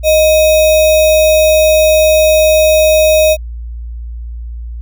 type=tone with sample-and-hold; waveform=sine; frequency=622.3 Hz; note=D#5; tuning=in tune; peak=-5 dBFS; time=0.03-3.37 s; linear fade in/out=50 ms; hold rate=3150 Hz; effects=added 58 Hz sine -21 dBFS peak until 4.81 s